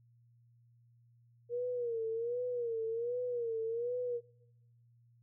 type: tone with vibrato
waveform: sine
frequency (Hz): 471.2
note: A#4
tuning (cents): +19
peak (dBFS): -33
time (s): 1.49-4.21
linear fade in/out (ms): 50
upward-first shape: sine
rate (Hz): 1.3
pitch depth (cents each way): 93
effects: noise-tail reverb RT60 1.0 s tail -26 dB re dry + added 118 Hz sine -63 dBFS peak until 5.22 s